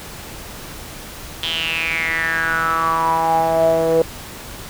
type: tone with band-pass filter sweep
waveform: sawtooth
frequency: 163.5 Hz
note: E3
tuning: 14 cents flat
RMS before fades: -18 dBFS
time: 1.43-4.02 s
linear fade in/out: 2 ms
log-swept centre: 3300 to 500 Hz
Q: 8.4
effects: pink hiss -34 dBFS RMS until 4.69 s